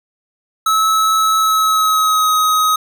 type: tone with pitch glide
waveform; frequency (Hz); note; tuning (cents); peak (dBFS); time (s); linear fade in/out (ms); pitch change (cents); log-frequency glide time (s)
square; 1298 to 1262.5; E6 to D#6; -27 to +25; -12; 0.66-2.76; 5; -48; 1.38-2.31
effects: none